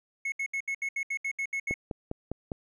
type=tone bursts; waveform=triangle; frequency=2187 Hz; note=C#7; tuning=24 cents flat; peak=-27 dBFS; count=11; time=0.25-1.741 s; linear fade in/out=5 ms; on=71 ms; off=71 ms
type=click train; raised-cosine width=2 ms; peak=-19 dBFS; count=5; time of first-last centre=1.71-2.518 s; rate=4.95 Hz
effects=resampled to 24000 Hz